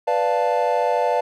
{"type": "chord", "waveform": "triangle", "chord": "B half-diminished seventh", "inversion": "none", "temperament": "equal", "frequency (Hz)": [493.9, 587.3, 698.5, 880], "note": ["B4", "D5", "F5", "A5"], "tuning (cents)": [0, 0, 0, 0], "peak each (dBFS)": -21, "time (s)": [0.07, 1.21], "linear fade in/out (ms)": 10, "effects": []}